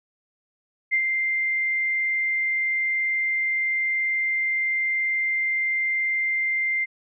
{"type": "tone with ADSR envelope", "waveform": "sine", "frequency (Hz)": 2093, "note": "C7", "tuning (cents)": 0, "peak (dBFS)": -17, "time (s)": [0.91, 6.86], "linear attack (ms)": 27, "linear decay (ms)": 76, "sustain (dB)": -4, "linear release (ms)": 27, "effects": []}